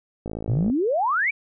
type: click train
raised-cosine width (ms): 2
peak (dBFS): -18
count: 25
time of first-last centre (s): 0.26-0.7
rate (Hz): 54.6
type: exponential sweep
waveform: sine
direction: up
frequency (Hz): 103.83 to 2400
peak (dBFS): -19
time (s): 0.48-1.31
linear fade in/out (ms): 10
effects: none